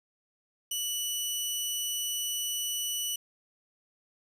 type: tone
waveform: 15% pulse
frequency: 2960 Hz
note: F#7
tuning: in tune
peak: -23 dBFS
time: 0.71-3.16 s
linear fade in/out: 5 ms
effects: 9-bit